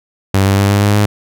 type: tone with pitch steps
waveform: sawtooth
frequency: 97 / 98.35 / 99.73 / 101.12 / 102.53 / 103.96 Hz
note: G2 / G2 / G2 / G#2 / G#2 / G#2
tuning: -18 / +6 / +30 / -46 / -22 / +2 cents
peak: -5 dBFS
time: 0.34-1.06 s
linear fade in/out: 5 ms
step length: 120 ms
effects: none